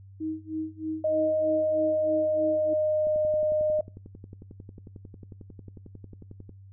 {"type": "tone with tremolo", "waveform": "sine", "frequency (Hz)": 315.1, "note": "D#4", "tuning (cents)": 22, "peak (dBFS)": -27, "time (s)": [0.2, 2.74], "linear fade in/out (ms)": 10, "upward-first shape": "sine", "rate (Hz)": 3.2, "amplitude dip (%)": 95}
{"type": "tone with pitch glide", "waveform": "sine", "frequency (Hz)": [622.3, 612.3], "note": ["D#5", "D#5"], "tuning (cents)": [0, -28], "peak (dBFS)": -22, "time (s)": [1.04, 3.81], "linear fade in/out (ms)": 5, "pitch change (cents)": -28, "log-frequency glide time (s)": [1.36, 3.25]}
{"type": "click train", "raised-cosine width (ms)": 3, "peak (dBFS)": -31, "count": 39, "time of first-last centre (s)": [3.07, 6.493], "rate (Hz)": 11.1}
{"effects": ["noise-tail reverb RT60 0.3 s tail -23 dB re dry", "added 97 Hz sine -46 dBFS peak until 6.72 s"]}